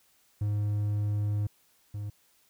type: tone pair in turn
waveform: triangle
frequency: 103.83 / 103.34 Hz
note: G#2 / G#2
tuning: 0 / -8 cents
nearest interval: unison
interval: 8 cents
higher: first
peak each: -24 / -31 dBFS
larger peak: first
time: 0.41-1.47 / 1.94-2.1 s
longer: first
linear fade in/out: 5 ms
effects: white hiss -66 dBFS RMS until 2.49 s